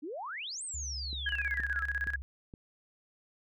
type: exponential two-way sweep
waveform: sine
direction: up then down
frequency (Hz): 270.7 to 8750 to 1265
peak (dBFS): -37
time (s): 0.02-1.84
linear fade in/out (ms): 20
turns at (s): 0.63
type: tone with pitch glide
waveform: sine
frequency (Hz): 69.3 to 67.29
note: C#2 to C2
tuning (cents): 0 to +49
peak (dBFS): -38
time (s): 0.74-2.22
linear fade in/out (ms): 0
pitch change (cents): -51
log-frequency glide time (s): 1.14-1.54
type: click train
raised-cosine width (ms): 3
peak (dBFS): -34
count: 4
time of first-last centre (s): 1.13-2.538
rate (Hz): 2.13
type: tone with tremolo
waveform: sine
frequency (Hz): 1657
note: G#6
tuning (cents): -4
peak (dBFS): -29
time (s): 1.26-2.16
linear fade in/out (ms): 5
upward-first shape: square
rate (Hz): 16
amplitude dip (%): 80
effects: none